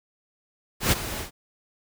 pink noise with ADSR envelope, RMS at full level -19 dBFS, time 0.8-1.31 s, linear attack 120 ms, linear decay 22 ms, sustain -13 dB, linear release 110 ms, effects none

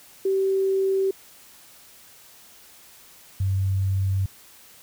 sine tone pair in turn, 385.8 / 96.27 Hz, G4 / G2, -28 / -31 cents, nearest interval 2 octaves, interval 2403 cents, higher first, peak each -19 / -20 dBFS, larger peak first, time 0.25-1.11 / 3.4-4.26 s, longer neither, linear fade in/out 5 ms, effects white hiss -50 dBFS RMS until 4.82 s

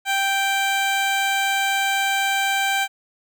15% pulse tone with notch filter, 784 Hz, G5, in tune, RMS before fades -21 dBFS, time 0.05-2.88 s, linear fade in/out 50 ms, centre 11000 Hz, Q 1.9, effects none

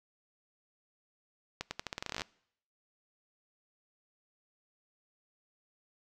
accelerating click train, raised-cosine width 0.2 ms, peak -18 dBFS, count 16, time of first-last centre 1.61-2.218 s, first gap 100 ms, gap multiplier 0.85, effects noise-tail reverb RT60 0.7 s tail -24 dB re dry

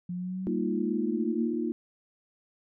sine exponential sweep, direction up, 176.5 to 233.1 Hz, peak -31 dBFS, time 0.09-1.54 s, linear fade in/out 5 ms
sine chord, Bb suspended fourth, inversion none, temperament equal, 233.1 / 311.1 / 349.2 Hz, Bb3 / Eb4 / F4, 0 / 0 / 0 cents, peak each -31 / -32 / -32 dBFS, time 0.47-1.72 s, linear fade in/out 0 ms
effects none

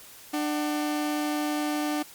40% pulse tone pair together, 298 / 751 Hz, D4 / F#5, +25 / +26 cents, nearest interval octave + major third, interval 1601 cents, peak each -26 / -33 dBFS, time 0.33-2.03 s, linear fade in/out 10 ms, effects white hiss -48 dBFS RMS until 2.14 s + Opus 48 kbps

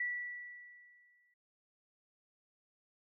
sine tone with exponential decay, 1954 Hz, B6, 19 cents flat, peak -32 dBFS, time 0-1.34 s, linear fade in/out 5 ms, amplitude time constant 290 ms, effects none

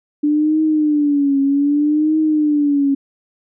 sine tone with vibrato, 293.7 Hz, D4, in tune, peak -12 dBFS, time 0.23-2.95 s, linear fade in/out 10 ms, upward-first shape triangle, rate 0.64 Hz, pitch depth 120 cents each way, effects none

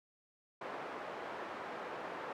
pink band-pass noise, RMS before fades -44 dBFS, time 0.61-2.33 s, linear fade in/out 5 ms, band 460 to 1400 Hz, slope 12 dB/octave, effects none

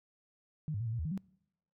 sine tone with pitch steps, 153.5 / 102.7 / 117.9 / 111.1 / 118.2 / 78.2 / 156.7 / 191.7 Hz, D#3 / G#2 / A#2 / A2 / A#2 / D#2 / D#3 / G3, -23 / -19 / +20 / +17 / +24 / +9 / +13 / -38 cents, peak -33 dBFS, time 0.68-1.176 s, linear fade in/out 0 ms, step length 62 ms, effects noise-tail reverb RT60 0.8 s tail -25 dB re dry

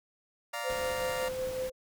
20% pulse chord, Bb major, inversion first, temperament just, 582.7 / 699.2 / 932.3 Hz, D5 / F5 / Bb5, -14 / +2 / 0 cents, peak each -34 dBFS, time 0.53-1.29 s, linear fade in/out 10 ms
sine tone with tremolo, 515 Hz, C5, 28 cents flat, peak -30 dBFS, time 0.63-1.72 s, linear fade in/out 50 ms, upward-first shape sine, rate 5.3 Hz, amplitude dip 40%
pink noise, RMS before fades -44 dBFS, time 0.69-1.7 s, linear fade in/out 10 ms
effects none

